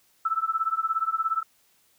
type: tone with tremolo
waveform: sine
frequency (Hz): 1318.5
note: E6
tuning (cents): 0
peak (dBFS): -19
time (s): 0.25-1.43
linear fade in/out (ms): 5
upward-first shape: triangle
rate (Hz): 17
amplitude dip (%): 100
effects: white hiss -64 dBFS RMS until 1.98 s